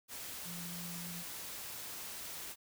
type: tone in noise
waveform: sine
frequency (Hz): 173.4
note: F3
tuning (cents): -12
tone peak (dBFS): -45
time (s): 0.44-1.24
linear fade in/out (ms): 50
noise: white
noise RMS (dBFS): -45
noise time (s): 0.08-2.56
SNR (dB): -3
effects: none